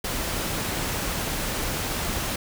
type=noise; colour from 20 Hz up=pink; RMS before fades=-28 dBFS; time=0.04-2.36 s; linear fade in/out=5 ms; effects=none